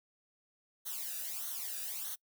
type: noise with flanger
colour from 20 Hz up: blue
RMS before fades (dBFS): -40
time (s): 0.85-2.16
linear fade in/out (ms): 20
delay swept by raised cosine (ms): 0.4 to 0.95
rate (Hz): 1.6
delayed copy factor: -0.85
effects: noise-tail reverb RT60 0.1 s tail -25 dB re dry